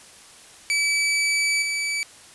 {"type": "tone with level steps", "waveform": "sawtooth", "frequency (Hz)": 2300, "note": "D7", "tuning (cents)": -37, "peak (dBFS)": [-16, -20], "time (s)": [0.7, 2.03], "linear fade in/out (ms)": 0, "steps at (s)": 1.62, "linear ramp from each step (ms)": 2, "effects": ["white hiss -47 dBFS RMS until 2.34 s", "resampled to 24000 Hz"]}